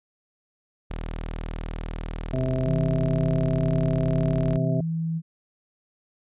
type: tone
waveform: sawtooth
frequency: 40.05 Hz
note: E1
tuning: 49 cents flat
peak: -26 dBFS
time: 0.9-4.58 s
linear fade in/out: 10 ms
type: harmonic tone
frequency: 129.8 Hz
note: C3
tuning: 13 cents flat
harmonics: 1 / 2 / 3 / 4 / 5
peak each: -25 / -29 / -34 / -40 / -30 dBFS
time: 2.33-4.81 s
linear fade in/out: 5 ms
type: tone with pitch glide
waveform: sine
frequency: 162.2 to 163.23 Hz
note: E3 to E3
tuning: -28 to -17 cents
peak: -24 dBFS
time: 2.64-5.22 s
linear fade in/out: 50 ms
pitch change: +11 cents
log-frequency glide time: 3.92-4.6 s
effects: resampled to 8000 Hz